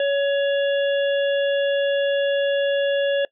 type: harmonic tone with a mistuned harmonic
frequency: 560 Hz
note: C#5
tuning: 18 cents sharp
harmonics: 1 / 3 / 5 / 6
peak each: -18 / -28 / -32 / -34 dBFS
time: 0-3.25 s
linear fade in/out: 2 ms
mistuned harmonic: 6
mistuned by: +29 cents
effects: noise-tail reverb RT60 0.1 s tail -22 dB re dry